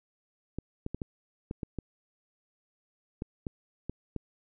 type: clicks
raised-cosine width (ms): 3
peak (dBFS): -21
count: 11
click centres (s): 0.586 / 0.864 / 0.946 / 1.018 / 1.511 / 1.632 / 1.787 / 3.221 / 3.468 / 3.896 / 4.163
effects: none